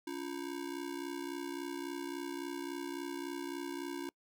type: ring-modulated tone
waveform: square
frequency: 316.5 Hz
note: D#4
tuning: 30 cents sharp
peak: -36 dBFS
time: 0.07-4.09 s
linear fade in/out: 0 ms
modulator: 31.8 Hz
effects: noise-tail reverb RT60 0.1 s tail -26 dB re dry